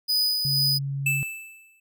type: tone with tremolo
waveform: 45% pulse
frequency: 4978 Hz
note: D#8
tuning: in tune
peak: -19 dBFS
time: 0.08-0.79 s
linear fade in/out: 20 ms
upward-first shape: sine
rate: 2.2 Hz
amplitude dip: 40%
type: tone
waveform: sine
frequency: 138.59 Hz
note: C#3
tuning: in tune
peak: -26 dBFS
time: 0.45-1.23 s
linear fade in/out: 0 ms
type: tone with exponential decay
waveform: square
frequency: 2637 Hz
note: E7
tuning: in tune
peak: -20 dBFS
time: 1.06-1.8 s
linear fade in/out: 5 ms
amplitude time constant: 160 ms
effects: none